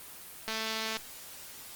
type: click train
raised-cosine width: 0.2 ms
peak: -17 dBFS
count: 109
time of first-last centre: 0.48-0.969 s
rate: 221 Hz
effects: white hiss -47 dBFS RMS until 1.75 s + Opus 24 kbps